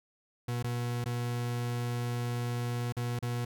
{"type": "tone with dropouts", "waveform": "40% pulse", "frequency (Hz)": 120.6, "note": "B2", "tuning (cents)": -41, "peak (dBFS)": -30, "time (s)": [0.48, 3.45], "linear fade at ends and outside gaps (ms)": 5, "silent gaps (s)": [[0.627, 0.641], [1.043, 1.058], [2.924, 2.967], [3.191, 3.225]], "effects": []}